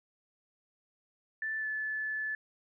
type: tone with pitch glide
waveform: sine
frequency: 1760 to 1734.8 Hz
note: A6 to A6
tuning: 0 to -25 cents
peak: -32 dBFS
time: 1.42-2.35 s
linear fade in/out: 2 ms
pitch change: -25 cents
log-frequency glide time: 1.58-1.67 s
effects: none